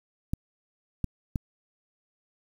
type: clicks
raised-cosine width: 5 ms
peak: -15 dBFS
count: 3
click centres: 0.335 / 1.043 / 1.358 s
effects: 8-bit